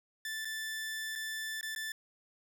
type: tone with dropouts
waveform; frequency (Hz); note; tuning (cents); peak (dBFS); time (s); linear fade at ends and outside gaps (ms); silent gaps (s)
sawtooth; 1760; A6; 0; -33; 0.25-1.92; 2; 0.448-0.453 / 1.154-1.158 / 1.611-1.629 / 1.75-1.761
effects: none